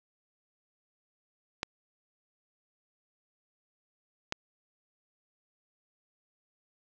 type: clicks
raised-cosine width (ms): 0.2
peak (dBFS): -13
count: 2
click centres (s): 1.631 / 4.324
effects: low-pass 7000 Hz 12 dB/octave + 9-bit